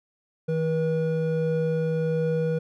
triangle tone pair together, 160.37 / 482.5 Hz, E3 / B4, -47 / -40 cents, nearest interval octave + perfect fifth, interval 1907 cents, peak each -23 dBFS, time 0.48-2.59 s, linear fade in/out 10 ms, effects none

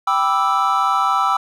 triangle chord, E minor seventh, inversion first, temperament equal, 784 / 987.8 / 1174.7 / 1318.5 Hz, G5 / B5 / D6 / E6, 0 / 0 / 0 / 0 cents, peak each -19 / -20 / -20 / -16 dBFS, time 0.07-1.37 s, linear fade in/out 5 ms, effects none

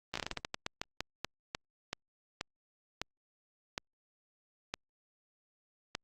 slowing click train, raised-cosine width 0.2 ms, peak -17 dBFS, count 21, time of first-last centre 0.14-5.951 s, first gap 15 ms, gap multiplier 1.26, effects Opus 32 kbps

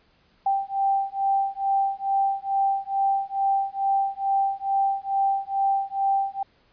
sine beating tone pair, 784 / 786.3 Hz, G5 / G5, 0 / +5 cents, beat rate 2.3 Hz, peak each -24 dBFS, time 0.46-6.43 s, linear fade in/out 5 ms, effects pink hiss -62 dBFS RMS until 6.72 s + resampled to 11025 Hz

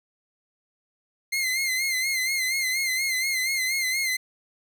sawtooth tone with vibrato, 2093 Hz, C7, in tune, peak -20 dBFS, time 1.32-4.17 s, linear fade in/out 10 ms, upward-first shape sine, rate 4.2 Hz, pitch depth 61 cents each way, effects none

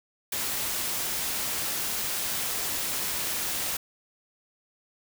white noise, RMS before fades -30 dBFS, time 0.32-3.77 s, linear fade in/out 5 ms, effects none

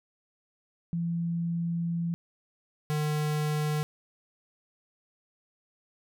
sine / square tone pair in turn, 169.3 / 151.15 Hz, E3 / D#3, +46 / -50 cents, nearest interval major second, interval 196 cents, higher first, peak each -27 dBFS, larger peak neither, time 0.93-2.14 / 2.9-3.83 s, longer first, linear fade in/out 0 ms, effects none

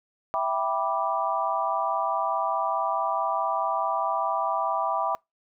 sine chord, E minor seventh, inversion none, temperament equal with one note detuned, 659.3 / 784 / 981.5 / 1174.7 Hz, E5 / G5 / B5 / D6, 0 / 0 / -11 / 0 cents, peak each -29 dBFS, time 0.34-5.15 s, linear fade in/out 0 ms, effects noise-tail reverb RT60 0.2 s tail -26 dB re dry

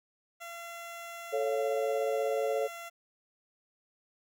15% pulse tone, 682 Hz, F5, 41 cents flat, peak -35 dBFS, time 0.4-2.9 s, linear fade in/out 20 ms
sine chord, A augmented, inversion none, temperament equal, 440 / 554.4 / 698.5 Hz, A4 / C#5 / E#5, 0 / 0 / 0 cents, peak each -31 / -31 / -36 dBFS, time 1.32-2.68 s, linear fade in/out 20 ms
effects none

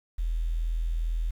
sine tone with quantisation, 41.2 Hz, E1, in tune, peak -25 dBFS, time 0.18-1.31 s, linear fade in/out 10 ms, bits 9, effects none

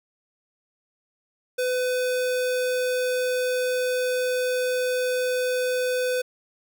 square tone, 503 Hz, B4, 32 cents sharp, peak -23 dBFS, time 1.58-6.22 s, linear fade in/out 10 ms, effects none

